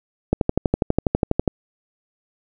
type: click train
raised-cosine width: 2 ms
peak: -3 dBFS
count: 15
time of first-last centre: 0.33-1.478 s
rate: 12.2 Hz
effects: none